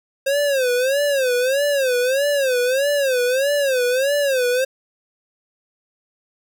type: tone with vibrato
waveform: square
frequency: 533 Hz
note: C5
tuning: 32 cents sharp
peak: -17 dBFS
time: 0.26-4.65 s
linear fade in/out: 10 ms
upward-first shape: sine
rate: 1.6 Hz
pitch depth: 150 cents each way
effects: none